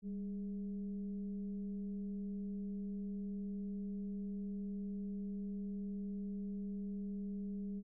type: tone with frequency modulation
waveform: sine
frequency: 197.6 Hz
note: G3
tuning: 14 cents sharp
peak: -39 dBFS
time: 0.02-7.83 s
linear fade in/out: 50 ms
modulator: 218 Hz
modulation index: 0.35
effects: none